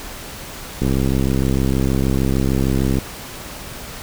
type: click train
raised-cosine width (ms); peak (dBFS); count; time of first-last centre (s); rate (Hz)
3; -6; 145; 0.82-2.985; 66.5
effects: pink hiss -33 dBFS RMS until 4.02 s